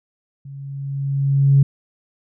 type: tone with level ramp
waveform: sine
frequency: 138.5 Hz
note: C#3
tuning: 1 cent flat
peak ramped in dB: -33 to -7 dBFS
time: 0.45-1.63 s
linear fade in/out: 5 ms
effects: tanh soft clip ceiling -3 dBFS